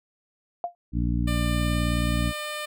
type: tone with exponential decay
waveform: sine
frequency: 698.5 Hz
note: F5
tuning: in tune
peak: -21 dBFS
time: 0.64-0.75 s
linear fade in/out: 1 ms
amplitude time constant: 22 ms
type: harmonic tone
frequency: 59 Hz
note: A#1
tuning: 22 cents sharp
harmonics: 1 / 2 / 3 / 4 / 5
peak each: -25 / -28 / -30 / -31 / -32 dBFS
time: 0.92-2.33 s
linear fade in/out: 50 ms
type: tone with pitch glide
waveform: 10% pulse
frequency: 597 to 601.2 Hz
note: D5 to D5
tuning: +28 to +40 cents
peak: -22 dBFS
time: 1.27-2.66 s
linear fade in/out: 10 ms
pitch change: +12 cents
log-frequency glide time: 1.47-2.01 s
effects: none